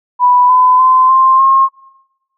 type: tone with pitch steps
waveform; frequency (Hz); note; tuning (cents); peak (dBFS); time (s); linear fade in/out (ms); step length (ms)
sine; 987.8 / 1008.6 / 1029.7 / 1051.4 / 1073.5; B5 / B5 / C6 / C6 / C6; 0 / +36 / -28 / +8 / +44; -5; 0.19-1.69; 50; 300
effects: noise-tail reverb RT60 1.0 s tail -24 dB re dry